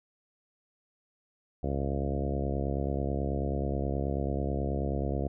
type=harmonic tone with a mistuned harmonic; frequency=69.3 Hz; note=C#2; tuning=in tune; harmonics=1 / 2 / 3 / 4 / 5 / 6 / 7 / 8 / 9 / 10; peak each=-32 / -35 / -37 / -38 / -39 / -40 / -40 / -41 / -42 / -42 dBFS; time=1.63-5.28 s; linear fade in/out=5 ms; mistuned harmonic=1; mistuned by=+20 cents; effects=none